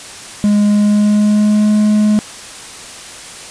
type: tone with pitch glide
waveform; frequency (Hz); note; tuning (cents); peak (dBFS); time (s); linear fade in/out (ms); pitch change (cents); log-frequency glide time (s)
triangle; 206.9 to 211.5; G#3 to G#3; -6 to +32; -6; 0.44-2.19; 0; +38; 0.66-1.71
effects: white hiss -31 dBFS RMS until 3.5 s + resampled to 22050 Hz